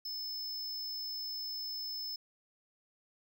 square tone, 5240 Hz, E8, 11 cents flat, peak -38 dBFS, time 0.05-2.16 s, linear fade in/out 5 ms, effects none

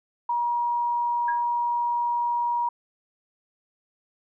sine tone, 954 Hz, A#5, 40 cents sharp, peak -22 dBFS, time 0.29-2.69 s, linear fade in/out 5 ms
sine tone with exponential decay, 1642 Hz, G#6, 20 cents flat, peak -25 dBFS, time 1.28-1.45 s, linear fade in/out 5 ms, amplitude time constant 36 ms
effects none

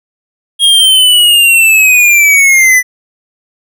square linear sweep, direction down, 3275 to 1975.5 Hz, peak -4 dBFS, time 0.59-2.83 s, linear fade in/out 50 ms, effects none

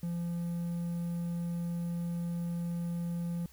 triangle tone with quantisation, 171.5 Hz, F3, 31 cents flat, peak -30 dBFS, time 0.03-3.46 s, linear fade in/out 2 ms, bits 10, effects added 60 Hz sine -58 dBFS peak until 3.52 s + white hiss -61 dBFS RMS until 3.52 s

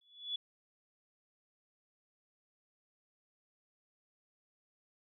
sine tone with exponential growth, 3423 Hz, A7, 48 cents flat, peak -32 dBFS, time 0.01-0.36 s, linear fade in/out 5 ms, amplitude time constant 74 ms, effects none

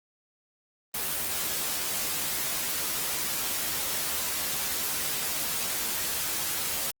white noise with comb filter, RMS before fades -30 dBFS, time 0.94-6.91 s, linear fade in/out 5 ms, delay 13 ms, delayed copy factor +0.65, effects Opus 24 kbps

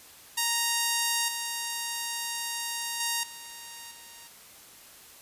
5% pulse tone with level steps, 932.3 Hz, A#5, in tune, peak -13 / -19 / -15 / -30 / -36 dBFS, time 0.37-4.28 s, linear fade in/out 10 ms, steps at 1.28 / 3 / 3.23 / 3.91 s, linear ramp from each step 5 ms, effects white hiss -51 dBFS RMS until 5.21 s + resampled to 32000 Hz

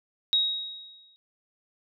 sine tone with exponential decay, 3789 Hz, A#7, 27 cents sharp, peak -18 dBFS, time 0.33-1.16 s, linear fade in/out 0 ms, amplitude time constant 180 ms, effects none

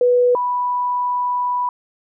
sine tone pair in turn, 491.6 / 985.4 Hz, B4 / B5, -8 / -4 cents, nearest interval octave, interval 1204 cents, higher second, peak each -11 / -17 dBFS, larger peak first, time 0.01-0.35 / 0.35-1.69 s, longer second, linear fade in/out 2 ms, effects none

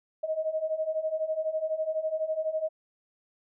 sine beating tone pair, 622.3 / 634.3 Hz, D#5 / D#5, 0 / +33 cents, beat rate 12 Hz, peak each -32 / -29 dBFS, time 0.23-2.69 s, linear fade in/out 10 ms, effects none

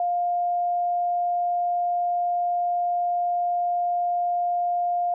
sine tone, 704 Hz, F5, 14 cents sharp, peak -21 dBFS, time 0-5.14 s, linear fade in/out 2 ms, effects none

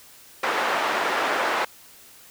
white band-pass noise, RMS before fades -24 dBFS, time 0.43-1.65 s, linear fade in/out 5 ms, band 480 to 1400 Hz, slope 12 dB/octave, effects white hiss -49 dBFS RMS until 2.3 s

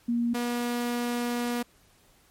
sine / sawtooth tone pair in turn, 236.6 / 240.7 Hz, A#3 / B3, +26 / -44 cents, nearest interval unison, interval 30 cents, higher second, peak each -23 dBFS, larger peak neither, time 0.08-0.34 / 0.34-1.63 s, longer second, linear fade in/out 10 ms, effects pink hiss -61 dBFS RMS until 2.3 s + MP3 64 kbps

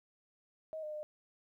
sine tone with pitch steps, 632 / 609 / 605 Hz, D#5 / D#5 / D#5, +27 / -37 / -49 cents, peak -39 dBFS, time 0.73-1.03 s, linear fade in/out 0 ms, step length 100 ms, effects 13-bit

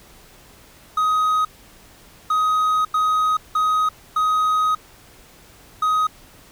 triangle tone bursts at uneven times, 1257 Hz, D#6, 17 cents sharp, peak -14 dBFS, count 6, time 0.97-1.45 / 2.3-2.85 / 2.94-3.37 / 3.55-3.89 / 4.16-4.75 / 5.82-6.07 s, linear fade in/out 5 ms, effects pink hiss -48 dBFS RMS until 6.51 s

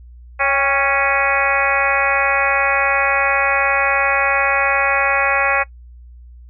harmonic tone with a mistuned harmonic, 277.2 Hz, C#4, in tune, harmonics 2 / 3 / 4 / 5 / 6 / 7 / 8 / 9, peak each -22 / -22 / -22 / -22 / -22 / -22 / -22 / -22 dBFS, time 0.39-5.64 s, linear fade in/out 20 ms, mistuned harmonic 3, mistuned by -54 cents, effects noise-tail reverb RT60 0.1 s tail -22 dB re dry + added 60 Hz sine -37 dBFS peak until 6.49 s

